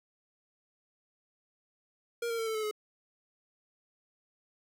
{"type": "tone with pitch steps", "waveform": "square", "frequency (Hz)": [470, 460.6, 451.4, 442.3, 433.5, 424.8], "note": ["A#4", "A#4", "A4", "A4", "A4", "G#4"], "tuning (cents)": [14, -21, 44, 9, -26, 39], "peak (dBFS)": -32, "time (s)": [2.22, 2.712], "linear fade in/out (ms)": 5, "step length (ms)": 82, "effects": []}